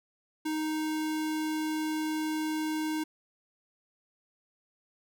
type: tone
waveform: square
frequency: 311.1 Hz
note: D#4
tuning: in tune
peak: -30 dBFS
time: 0.45-3.04 s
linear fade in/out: 10 ms
effects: none